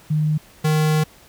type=tone pair in turn; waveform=sine / square; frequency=153.1 / 154.61 Hz; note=D#3 / D#3; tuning=-28 / -11 cents; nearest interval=unison; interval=17 cents; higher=second; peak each=-16 dBFS; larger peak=neither; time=0.1-0.38 / 0.64-1.04 s; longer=second; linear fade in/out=10 ms; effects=pink hiss -49 dBFS RMS until 1.28 s